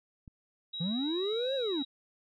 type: click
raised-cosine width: 5 ms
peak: -36 dBFS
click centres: 0.278 s
type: tone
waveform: sine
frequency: 3843 Hz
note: B7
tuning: 48 cents flat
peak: -36 dBFS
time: 0.73-1.85 s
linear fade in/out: 10 ms
type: linear two-way sweep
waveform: triangle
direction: up then down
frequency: 157.3 to 554.4 to 256.2 Hz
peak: -28 dBFS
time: 0.8-1.83 s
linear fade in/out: 10 ms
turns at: 1.55 s
effects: none